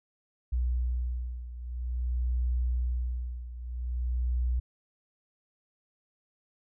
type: beating tone pair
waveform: sine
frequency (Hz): 61.1 / 61.6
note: B1 / B1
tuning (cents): -18 / -4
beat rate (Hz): 0.5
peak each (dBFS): -29 / -33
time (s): 0.52-4.6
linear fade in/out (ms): 10
effects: none